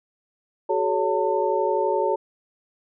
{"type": "tone cluster", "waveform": "sine", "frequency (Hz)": [374.9, 426.7, 561, 899], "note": ["F#4", "G#4", "C#5", "A5"], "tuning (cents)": [23, 47, 21, 37], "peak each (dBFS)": -25, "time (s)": [0.69, 2.16], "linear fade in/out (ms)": 10, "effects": []}